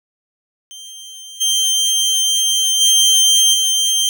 25% pulse tone with level steps, 3149 Hz, G7, 7 cents sharp, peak -29 / -10 / -6 / -10 dBFS, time 0.71-4.09 s, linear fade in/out 0 ms, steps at 1.4 / 2.8 / 3.53 s, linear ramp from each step 20 ms, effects none

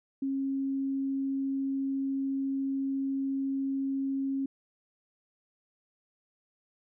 sine tone, 271.4 Hz, C#4, 36 cents flat, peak -28 dBFS, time 0.22-4.46 s, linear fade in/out 5 ms, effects none

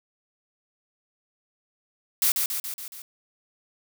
blue noise with echo, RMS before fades -21 dBFS, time 2.22-2.32 s, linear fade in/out 2 ms, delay 140 ms, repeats 5, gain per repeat -4 dB, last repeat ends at 3.02 s, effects none

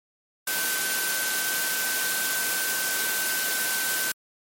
sine tone in noise, 1535 Hz, G6, 37 cents flat, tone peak -29 dBFS, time 0.47-4.12 s, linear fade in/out 5 ms, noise white, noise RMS -27 dBFS, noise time 0.47-4.12 s, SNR -5 dB, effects high-pass 200 Hz 12 dB/octave + MP3 64 kbps

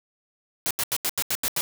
white noise bursts, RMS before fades -25 dBFS, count 8, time 0.66-1.61 s, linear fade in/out 0 ms, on 47 ms, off 82 ms, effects none

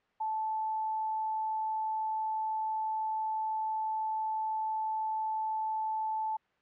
sine tone, 874 Hz, A5, 12 cents flat, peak -30 dBFS, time 0.2-6.37 s, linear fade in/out 10 ms, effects white hiss -71 dBFS RMS until 6.61 s + low-pass 2000 Hz 12 dB/octave

